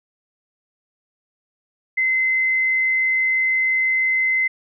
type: tone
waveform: sine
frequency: 2057 Hz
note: C7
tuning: 30 cents flat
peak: -16 dBFS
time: 1.97-4.48 s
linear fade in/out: 10 ms
effects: none